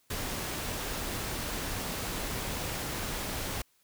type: noise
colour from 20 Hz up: pink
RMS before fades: -35 dBFS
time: 0.1-3.62 s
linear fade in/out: 5 ms
effects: white hiss -69 dBFS RMS until 3.83 s